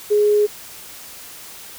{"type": "tone", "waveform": "sine", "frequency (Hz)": 417.1, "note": "G#4", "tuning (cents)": 7, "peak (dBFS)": -12, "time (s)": [0.1, 0.47], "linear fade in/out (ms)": 20, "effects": ["white hiss -38 dBFS RMS until 1.78 s"]}